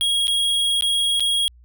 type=tone with dropouts; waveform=square; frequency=3294 Hz; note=G#7; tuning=15 cents flat; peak=-18 dBFS; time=0.01-1.48 s; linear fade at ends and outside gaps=0 ms; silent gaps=0.271-0.28 / 0.809-0.823 / 1.197-1.205 s; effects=added 60 Hz sine -46 dBFS peak until 1.64 s